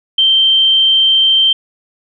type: tone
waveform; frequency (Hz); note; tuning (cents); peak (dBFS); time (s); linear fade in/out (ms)
sine; 3133; G7; -2; -7; 0.18-1.53; 5
effects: none